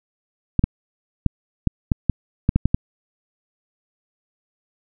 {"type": "clicks", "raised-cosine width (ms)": 5, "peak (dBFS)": -3, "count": 10, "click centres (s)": [0.593, 0.64, 1.263, 1.673, 1.918, 2.097, 2.491, 2.56, 2.656, 2.745], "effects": []}